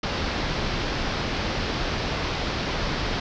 pink low-pass noise, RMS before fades -27 dBFS, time 0.03-3.2 s, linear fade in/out 5 ms, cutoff 5400 Hz, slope 48 dB/octave, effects none

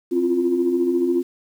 sine tone cluster, 263.3 / 335.9 / 350 Hz, C4 / E4 / F4, +11 / +33 / +4 cents, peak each -22 / -26 / -18 dBFS, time 0.11-1.23 s, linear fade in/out 20 ms, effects tanh soft clip ceiling -8 dBFS + 8-bit

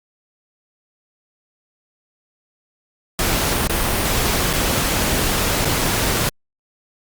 pink noise with dropouts, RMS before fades -19 dBFS, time 3.19-6.29 s, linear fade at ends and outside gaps 1 ms, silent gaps 3.673-3.696 / 4.53-4.535 / 5.648-5.653 s, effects Opus 48 kbps

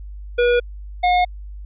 square tone pair in turn, 483.6 / 719.6 Hz, B4 / F#5, -36 / -48 cents, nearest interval perfect fifth, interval 688 cents, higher second, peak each -14 dBFS, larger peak neither, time 0.38-0.6 / 1.03-1.25 s, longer neither, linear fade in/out 10 ms, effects added 50 Hz sine -31 dBFS peak until 1.65 s + resampled to 8000 Hz

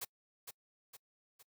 white noise with echo, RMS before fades -41 dBFS, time 0.01-0.05 s, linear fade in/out 10 ms, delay 460 ms, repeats 3, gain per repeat -6 dB, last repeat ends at 1.43 s, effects noise-tail reverb RT60 0.1 s tail -26 dB re dry + high-pass 80 Hz 12 dB/octave

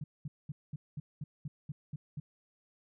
sine tone bursts, 146.6 Hz, D3, 3 cents flat, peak -36 dBFS, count 10, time 0.01-2.2 s, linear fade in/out 5 ms, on 30 ms, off 210 ms, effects none

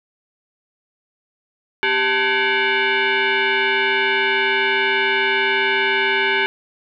sine tone with frequency modulation, 392.1 Hz, G4, in tune, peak -15 dBFS, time 1.83-6.46 s, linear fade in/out 0 ms, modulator 639 Hz, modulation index 4, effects none

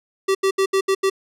square tone bursts at uneven times, 386.8 Hz, G4, 23 cents flat, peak -16 dBFS, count 6, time 0.28-0.35 / 0.43-0.51 / 0.58-0.66 / 0.73-0.81 / 0.88-0.95 / 1.03-1.1 s, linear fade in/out 10 ms, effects low-pass 11000 Hz 12 dB/octave

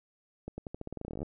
accelerating click train, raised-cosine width 2 ms, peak -25 dBFS, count 19, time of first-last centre 0.48-1.23 s, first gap 100 ms, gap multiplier 0.88, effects none

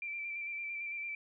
sine tone with vibrato, 2349 Hz, D7, in tune, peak -37 dBFS, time 0.02-1.15 s, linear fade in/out 2 ms, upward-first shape square, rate 8.9 Hz, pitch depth 22 cents each way, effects none

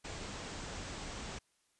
pink low-pass noise, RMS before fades -44 dBFS, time 0.04-1.39 s, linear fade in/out 10 ms, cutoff 8400 Hz, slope 96 dB/octave, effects white hiss -75 dBFS RMS until 1.79 s + resampled to 24000 Hz

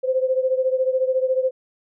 sine beating tone pair, 515 / 529 Hz, C5 / C5, -28 / +19 cents, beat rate 14 Hz, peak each -19 / -23 dBFS, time 0.03-1.51 s, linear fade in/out 20 ms, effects none

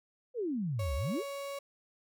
sine exponential two-way sweep, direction down then up, 523.3 to 63.1 to 523.3 Hz, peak -31 dBFS, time 0.34-1.24 s, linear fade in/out 50 ms, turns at 0.95 s
35% pulse tone with pitch glide, 554.4 to 558.6 Hz, C#5 to C#5, 0 to +13 cents, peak -36 dBFS, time 0.79-1.59 s, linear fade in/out 5 ms, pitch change +13 cents, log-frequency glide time 0.89-1.22 s
effects none

